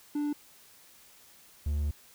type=tone pair in turn; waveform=triangle; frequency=293.7 / 73.62 Hz; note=D4 / D2; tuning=0 / +5 cents; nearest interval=2 octaves; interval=2395 cents; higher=first; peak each=-26 / -25 dBFS; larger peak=second; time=0.15-0.33 / 1.66-1.91 s; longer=second; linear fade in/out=5 ms; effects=white hiss -57 dBFS RMS until 2.14 s

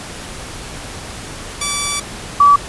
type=tone pair in turn; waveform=5% pulse / sine; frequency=1156 / 1148.7 Hz; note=D6 / D6; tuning=-28 / -39 cents; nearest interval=unison; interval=11 cents; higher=first; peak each=-5 dBFS; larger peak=neither; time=1.61-2 / 2.4-2.56 s; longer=first; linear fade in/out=5 ms; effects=pink hiss -30 dBFS RMS until 2.68 s + resampled to 24000 Hz

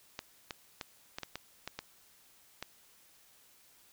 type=clicks; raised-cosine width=0.2 ms; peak=-21 dBFS; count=9; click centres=0.191 / 0.508 / 0.812 / 1.185 / 1.233 / 1.356 / 1.676 / 1.79 / 2.626 s; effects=white hiss -63 dBFS RMS until 3.92 s

